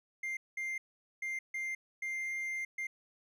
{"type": "tone bursts at uneven times", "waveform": "triangle", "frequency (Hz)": 2101, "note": "C7", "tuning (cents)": 7, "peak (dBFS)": -33, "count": 6, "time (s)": [[0.23, 0.37], [0.57, 0.78], [1.22, 1.39], [1.54, 1.75], [2.02, 2.65], [2.78, 2.87]], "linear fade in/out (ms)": 5, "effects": []}